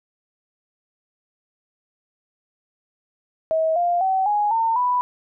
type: tone with pitch steps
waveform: sine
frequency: 641 / 699 / 762.3 / 831.3 / 906.5 / 988.6 Hz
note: E5 / F5 / G5 / G#5 / A#5 / B5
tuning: -49 / +1 / -49 / +1 / -49 / +1 cents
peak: -17 dBFS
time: 3.51-5.01 s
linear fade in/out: 0 ms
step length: 250 ms
effects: none